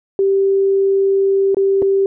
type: tone with dropouts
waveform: sine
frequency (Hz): 390.9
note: G4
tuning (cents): -5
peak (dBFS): -11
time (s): 0.19-2.06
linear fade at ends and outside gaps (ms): 1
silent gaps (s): 1.546-1.569 / 1.82-1.824
effects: none